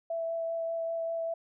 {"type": "tone with vibrato", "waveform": "sine", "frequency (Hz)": 662, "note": "E5", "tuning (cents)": 7, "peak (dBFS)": -30, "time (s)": [0.1, 1.34], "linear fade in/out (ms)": 5, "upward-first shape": "sine", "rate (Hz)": 5.1, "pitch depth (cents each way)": 9, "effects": []}